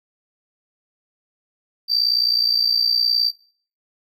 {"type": "tone with amplitude modulation", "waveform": "triangle", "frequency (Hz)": 4668, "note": "D8", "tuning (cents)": -11, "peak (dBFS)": -9, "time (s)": [1.88, 3.32], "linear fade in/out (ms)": 50, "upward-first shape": "sine", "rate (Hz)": 59.3, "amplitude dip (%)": 85, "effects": ["noise-tail reverb RT60 0.5 s tail -23 dB re dry", "tanh soft clip ceiling -11 dBFS"]}